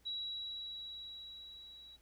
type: tone with level ramp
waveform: sine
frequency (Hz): 3893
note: B7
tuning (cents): -26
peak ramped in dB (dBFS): -37 to -53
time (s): 0.05-1.97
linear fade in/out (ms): 20
effects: added 59 Hz sine -68 dBFS peak until 2.01 s + pink hiss -71 dBFS RMS until 2.01 s